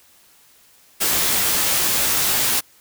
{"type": "noise with comb filter", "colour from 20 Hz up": "white", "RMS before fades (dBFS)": -19, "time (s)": [1, 2.61], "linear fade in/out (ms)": 20, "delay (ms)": 16, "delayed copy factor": 0.5, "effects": ["white hiss -53 dBFS RMS until 2.8 s"]}